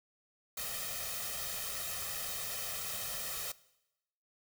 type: noise with comb filter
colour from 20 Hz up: white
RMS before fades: -39 dBFS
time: 0.57-3.52 s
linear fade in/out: 5 ms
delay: 1.6 ms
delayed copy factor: +0.85
effects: noise-tail reverb RT60 0.9 s tail -20 dB re dry